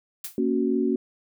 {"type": "noise with exponential decay", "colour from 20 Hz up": "blue", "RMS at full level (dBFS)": -29, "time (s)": [0.24, 0.4], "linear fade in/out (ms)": 5, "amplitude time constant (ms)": 33}
{"type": "chord", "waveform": "sine", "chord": "F# major", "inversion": "first", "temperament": "equal", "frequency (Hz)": [233.1, 277.2, 370], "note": ["A#3", "C#4", "F#4"], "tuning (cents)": [0, 0, 0], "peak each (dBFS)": -25, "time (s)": [0.38, 0.96], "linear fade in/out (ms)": 2}
{"effects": []}